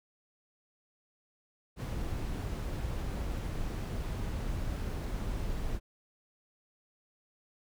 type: noise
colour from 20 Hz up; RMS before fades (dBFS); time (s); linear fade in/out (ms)
brown; -35; 1.76-5.8; 50
effects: none